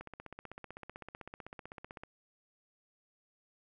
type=click train; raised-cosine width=0.5 ms; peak=-30 dBFS; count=33; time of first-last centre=0.01-2.035 s; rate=15.8 Hz; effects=none